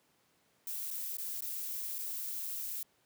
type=noise with dropouts; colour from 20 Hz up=violet; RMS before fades=-39 dBFS; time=0.67-2.83 s; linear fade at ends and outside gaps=2 ms; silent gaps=0.906-0.91 / 1.171-1.182 / 1.408-1.421 / 1.984-1.987 s; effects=pink hiss -71 dBFS RMS until 3.05 s + high-pass 150 Hz 12 dB/octave